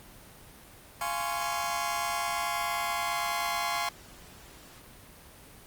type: chord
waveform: sawtooth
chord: Db major seventh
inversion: first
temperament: just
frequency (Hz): 693 / 831.5 / 1039.4 / 1108.7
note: F5 / Ab5 / C6 / Db6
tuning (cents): -14 / +2 / -12 / 0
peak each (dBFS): -31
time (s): 1.01-3.89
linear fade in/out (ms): 2
effects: pink hiss -51 dBFS RMS until 5.66 s + Opus 32 kbps